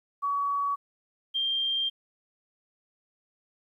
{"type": "tone pair in turn", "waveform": "sine", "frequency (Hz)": [1131, 3182], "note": ["C#6", "G7"], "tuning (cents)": [34, 25], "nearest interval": "octave + tritone", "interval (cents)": 1791, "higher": "second", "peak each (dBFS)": -25, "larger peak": "neither", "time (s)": [[0.22, 0.76], [1.34, 1.9]], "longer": "second", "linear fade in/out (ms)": 20, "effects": ["11-bit"]}